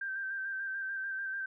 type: tone with vibrato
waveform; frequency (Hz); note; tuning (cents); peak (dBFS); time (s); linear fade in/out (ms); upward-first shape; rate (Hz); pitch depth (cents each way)
sine; 1568; G6; 0; -34; 0.01-1.46; 5; square; 6.8; 26
effects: none